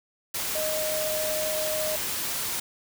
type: tone in noise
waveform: sine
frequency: 620 Hz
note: D#5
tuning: 6 cents flat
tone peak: -28 dBFS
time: 0.55-1.96 s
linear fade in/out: 5 ms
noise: white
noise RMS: -30 dBFS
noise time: 0.34-2.6 s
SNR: -1 dB
effects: none